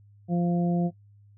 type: harmonic tone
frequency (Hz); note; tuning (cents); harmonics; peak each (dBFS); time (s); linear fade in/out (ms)
173.8; F3; -8; 1 / 2 / 3 / 4; -22 / -32 / -37 / -35; 0.28-0.91; 50
effects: noise-tail reverb RT60 0.1 s tail -18 dB re dry + added 102 Hz sine -52 dBFS peak until 1.37 s